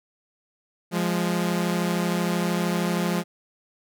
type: tone pair together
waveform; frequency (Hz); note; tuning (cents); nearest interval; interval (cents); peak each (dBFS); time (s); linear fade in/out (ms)
sawtooth; 174.5 / 207.5; F3 / G#3; -1 / -1; minor third; 300; -20 / -23; 0.91-3.24; 50
effects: none